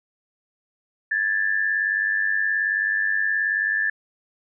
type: tone pair together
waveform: sine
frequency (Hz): 1661.2 / 1760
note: G#6 / A6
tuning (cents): 0 / 0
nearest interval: minor second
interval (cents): 100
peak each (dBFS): -25 / -21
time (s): 1.11-3.9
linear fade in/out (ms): 5
effects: none